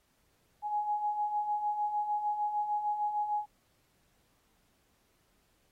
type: beating tone pair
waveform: sine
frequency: 830.6 / 837.2 Hz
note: G#5 / G#5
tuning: 0 / +14 cents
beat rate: 6.6 Hz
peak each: -38 / -30 dBFS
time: 0.62-3.46 s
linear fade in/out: 50 ms
effects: pink hiss -72 dBFS RMS until 5.71 s + AAC 48 kbps